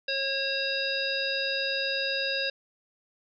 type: harmonic tone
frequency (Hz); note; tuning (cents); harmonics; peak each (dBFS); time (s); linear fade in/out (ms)
544; C#5; -33; 1 / 3 / 5 / 7 / 9; -33 / -33 / -33 / -33 / -33; 0.08-2.5; 5
effects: none